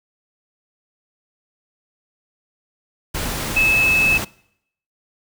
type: tone in noise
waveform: sine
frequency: 2600 Hz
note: E7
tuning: 24 cents flat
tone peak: -13 dBFS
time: 3.56-4.18 s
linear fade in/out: 10 ms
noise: pink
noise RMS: -25 dBFS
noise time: 3.14-4.25 s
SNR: +9 dB
effects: noise-tail reverb RT60 0.7 s tail -22 dB re dry